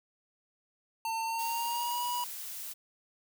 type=tone with pitch glide; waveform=square; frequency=901 to 971.3 Hz; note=A5 to B5; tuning=+41 to -29 cents; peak=-32 dBFS; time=1.05-2.24 s; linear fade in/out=2 ms; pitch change=+130 cents; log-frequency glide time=1.24-2.03 s
type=noise; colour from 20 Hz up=blue; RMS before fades=-41 dBFS; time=1.38-2.74 s; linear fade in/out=20 ms
effects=none